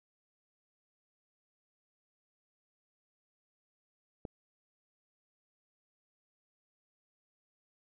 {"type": "click", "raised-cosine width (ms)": 2, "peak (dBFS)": -26, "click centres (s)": 4.252, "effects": []}